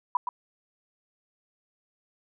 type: tone with echo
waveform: sine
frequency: 987.8 Hz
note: B5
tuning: in tune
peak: -20 dBFS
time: 0.15-0.17 s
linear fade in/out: 2 ms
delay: 120 ms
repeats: 1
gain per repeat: -7 dB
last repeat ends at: 0.29 s
effects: none